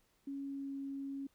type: tone with pitch glide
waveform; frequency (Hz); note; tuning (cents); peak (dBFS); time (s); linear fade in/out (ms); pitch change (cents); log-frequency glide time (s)
sine; 277.2 to 275.1; C#4 to C#4; 0 to -13; -39; 0.27-1.27; 5; -13; 0.42-0.74
effects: pink hiss -74 dBFS RMS until 1.34 s